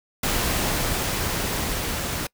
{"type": "noise with level ramp", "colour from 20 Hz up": "pink", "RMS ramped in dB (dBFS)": [-23, -28], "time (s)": [0.23, 2.27], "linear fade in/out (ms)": 5, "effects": ["noise-tail reverb RT60 0.1 s tail -24 dB re dry"]}